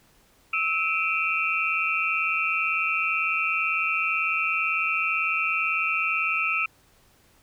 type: tone cluster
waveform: sine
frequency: 1305 / 2355 / 2513 / 2707 Hz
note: E6 / D7 / D#7 / E7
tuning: -18 / +4 / +17 / +45 cents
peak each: -28 dBFS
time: 0.53-6.66 s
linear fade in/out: 5 ms
effects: pink hiss -60 dBFS RMS until 7.42 s